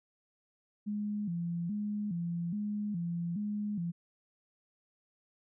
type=tone with vibrato; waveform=sine; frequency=188.6 Hz; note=F#3; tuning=33 cents sharp; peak=-32 dBFS; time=0.86-3.92 s; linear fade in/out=20 ms; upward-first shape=square; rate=1.2 Hz; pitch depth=170 cents each way; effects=none